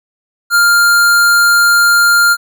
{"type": "tone", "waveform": "square", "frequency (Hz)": 1400, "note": "F6", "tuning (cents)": 4, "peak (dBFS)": -7, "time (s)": [0.5, 2.37], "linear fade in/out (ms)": 50, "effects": []}